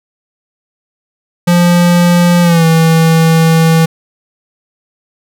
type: tone with pitch glide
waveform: square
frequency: 174.61 to 162.92 Hz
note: F3 to E3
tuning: 0 to -20 cents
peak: -6 dBFS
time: 1.47-3.86 s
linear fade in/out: 10 ms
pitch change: -120 cents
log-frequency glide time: 2.42-2.65 s
effects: none